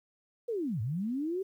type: linear two-way sweep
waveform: sine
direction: down then up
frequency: 493.9 to 100 to 394.1 Hz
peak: -30 dBFS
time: 0.48-1.43 s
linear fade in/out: 10 ms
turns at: 0.81 s
effects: 11-bit